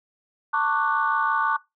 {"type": "chord", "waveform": "sine", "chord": "D major seventh", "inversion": "second", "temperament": "equal with one note detuned", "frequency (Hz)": [894.9, 1108.7, 1174.7, 1480], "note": ["A5", "C#6", "D6", "F#6"], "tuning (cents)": [29, 0, 0, 0], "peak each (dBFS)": -25, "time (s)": [0.53, 1.57], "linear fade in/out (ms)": 10, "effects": ["noise-tail reverb RT60 0.2 s tail -20 dB re dry", "tanh soft clip ceiling -10 dBFS"]}